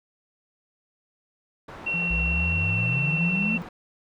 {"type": "low-pass noise", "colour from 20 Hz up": "white", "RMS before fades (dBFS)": -41, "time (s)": [1.68, 3.69], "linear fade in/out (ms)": 5, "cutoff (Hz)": 1100, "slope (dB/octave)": 12}
{"type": "tone with pitch glide", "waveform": "sine", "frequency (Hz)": [2725, 2708], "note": ["F7", "E7"], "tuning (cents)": [-43, 46], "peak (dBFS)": -24, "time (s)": [1.86, 3.58], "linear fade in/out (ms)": 10, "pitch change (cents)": -11, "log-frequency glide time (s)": [2.61, 2.75]}
{"type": "tone with vibrato", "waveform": "triangle", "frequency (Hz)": 167.7, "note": "E3", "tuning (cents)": 30, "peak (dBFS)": -28, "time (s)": [1.94, 3.62], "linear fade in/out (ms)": 0, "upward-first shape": "sine", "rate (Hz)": 2.6, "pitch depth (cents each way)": 40}
{"type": "exponential sweep", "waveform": "sine", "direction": "up", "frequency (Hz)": [57.1, 230.9], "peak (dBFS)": -25, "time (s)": [2.1, 3.57], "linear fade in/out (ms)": 10}
{"effects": []}